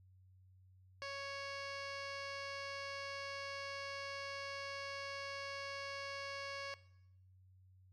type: tone with low-pass filter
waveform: 15% pulse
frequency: 555 Hz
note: C#5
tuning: 2 cents sharp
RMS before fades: -45 dBFS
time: 1.02-6.74 s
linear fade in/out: 0 ms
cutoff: 4300 Hz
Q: 3.7
effects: noise-tail reverb RT60 0.8 s tail -18 dB re dry + added 93 Hz sine -62 dBFS peak until 7.92 s